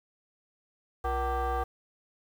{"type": "tone with frequency modulation", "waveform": "sine", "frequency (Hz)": 349.2, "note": "F4", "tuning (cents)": 0, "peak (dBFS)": -25, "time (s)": [1.04, 1.64], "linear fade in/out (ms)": 10, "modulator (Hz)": 412, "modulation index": 2.1, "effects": ["tanh soft clip ceiling -25 dBFS", "9-bit"]}